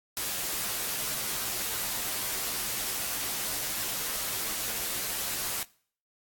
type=noise with comb filter; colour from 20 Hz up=white; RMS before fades=-32 dBFS; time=0.17-5.63 s; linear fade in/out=0 ms; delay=12 ms; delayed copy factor=-0.65; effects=noise-tail reverb RT60 0.5 s tail -22 dB re dry + AAC 64 kbps